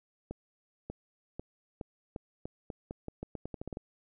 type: accelerating click train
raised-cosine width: 2 ms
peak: -25 dBFS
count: 17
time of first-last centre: 0.31-3.771 s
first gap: 590 ms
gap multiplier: 0.84
effects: none